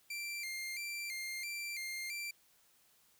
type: tone with vibrato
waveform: sawtooth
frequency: 2229 Hz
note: C#7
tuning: 9 cents sharp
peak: -36 dBFS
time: 0.1-2.31 s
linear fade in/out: 5 ms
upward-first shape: square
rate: 1.5 Hz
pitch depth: 93 cents each way
effects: white hiss -69 dBFS RMS until 3.19 s